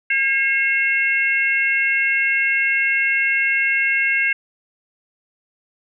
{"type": "harmonic tone", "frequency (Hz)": 540, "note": "C#5", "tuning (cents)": -45, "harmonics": [3, 4, 5], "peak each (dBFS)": [-21, -18, -22], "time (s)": [0.1, 4.33], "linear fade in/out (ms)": 5, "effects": []}